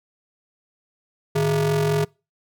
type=ring-modulated tone; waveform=square; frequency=130.81 Hz; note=C3; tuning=in tune; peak=-16 dBFS; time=1.35-2.05 s; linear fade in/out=10 ms; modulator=284 Hz; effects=noise-tail reverb RT60 0.3 s tail -26 dB re dry